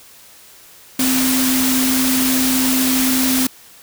sine tone in noise, 259.1 Hz, C4, 17 cents flat, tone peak -16 dBFS, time 0.99-3.47 s, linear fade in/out 5 ms, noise white, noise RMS -19 dBFS, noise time 0.99-3.47 s, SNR 0 dB, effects white hiss -44 dBFS RMS until 3.82 s

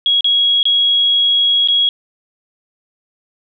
sine tone with dropouts, 3316 Hz, G#7, 3 cents flat, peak -10 dBFS, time 0.06-1.89 s, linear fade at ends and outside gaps 1 ms, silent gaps 0.208-0.244 / 0.63-0.654 / 1.675-1.685 s, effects none

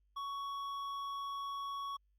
triangle tone with hard clipping, 1116 Hz, C#6, 11 cents sharp, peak -40 dBFS, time 0.16-1.97 s, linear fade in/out 10 ms, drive 11 dB, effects added 50 Hz sine -70 dBFS peak until 2.18 s + Opus 48 kbps

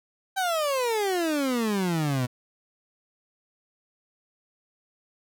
30% pulse exponential sweep, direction down, 784 to 120.9 Hz, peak -21 dBFS, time 0.36-2.27 s, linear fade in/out 20 ms, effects none

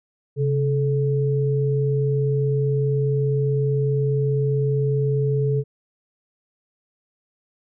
sine tone pair together, 136.2 / 432.4 Hz, C#3 / A4, -30 / -30 cents, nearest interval octave + minor sixth, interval 2000 cents, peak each -19 / -23 dBFS, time 0.36-5.64 s, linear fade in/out 50 ms, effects none

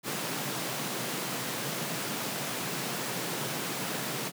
pink high-pass noise, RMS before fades -34 dBFS, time 0.03-4.32 s, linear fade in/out 50 ms, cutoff 120 Hz, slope 96 dB/octave, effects none

